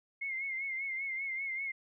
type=tone with vibrato; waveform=sine; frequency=2142 Hz; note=C7; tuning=40 cents sharp; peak=-34 dBFS; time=0.21-1.72 s; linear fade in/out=10 ms; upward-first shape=sine; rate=5.1 Hz; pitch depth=56 cents each way; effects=none